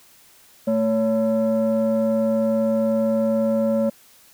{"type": "tone pair together", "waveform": "sine", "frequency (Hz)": [222.5, 560], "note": ["A3", "C#5"], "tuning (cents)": [20, 18], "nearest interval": "octave + major third", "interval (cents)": 1598, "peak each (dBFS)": -18, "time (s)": [0.67, 3.9], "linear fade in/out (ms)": 10, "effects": ["tanh soft clip ceiling -14 dBFS", "white hiss -52 dBFS RMS until 4.33 s"]}